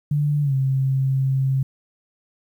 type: tone with pitch glide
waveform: sine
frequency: 146.83 to 133.87 Hz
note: D3 to C3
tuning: 0 to +40 cents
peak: -17 dBFS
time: 0.11-1.63 s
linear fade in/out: 5 ms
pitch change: -160 cents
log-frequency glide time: 0.42-0.54 s
effects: 9-bit